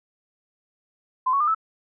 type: tone with pitch steps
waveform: sine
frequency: 1026 / 1112.4 / 1206.1 / 1307.7 Hz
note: C6 / C#6 / D6 / E6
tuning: -34 / +6 / +46 / -14 cents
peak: -18 dBFS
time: 1.26-1.548 s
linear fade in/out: 10 ms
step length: 72 ms
effects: none